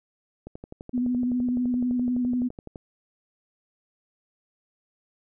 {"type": "click train", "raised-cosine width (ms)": 2, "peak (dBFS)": -25, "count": 28, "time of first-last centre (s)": [0.47, 2.758], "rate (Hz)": 11.8}
{"type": "tone with vibrato", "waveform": "sine", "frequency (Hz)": 246.9, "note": "B3", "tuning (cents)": 0, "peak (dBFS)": -22, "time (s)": [0.93, 2.49], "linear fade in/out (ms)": 20, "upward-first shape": "sine", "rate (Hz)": 12, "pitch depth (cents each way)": 28}
{"effects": []}